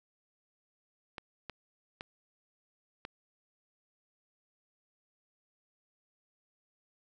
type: clicks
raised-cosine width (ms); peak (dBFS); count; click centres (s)
0.3; -24; 4; 1.182 / 1.497 / 2.009 / 3.051
effects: none